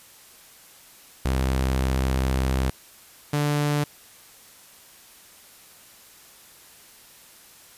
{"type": "tone pair in turn", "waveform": "sawtooth", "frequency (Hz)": [65.41, 146.84], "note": ["C2", "D3"], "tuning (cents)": [0, 0], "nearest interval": "octave + major second", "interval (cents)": 1400, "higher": "second", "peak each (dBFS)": -17, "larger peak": "neither", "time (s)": [[1.25, 2.7], [3.33, 3.84]], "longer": "first", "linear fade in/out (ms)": 5, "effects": ["white hiss -50 dBFS RMS until 7.77 s", "resampled to 32000 Hz"]}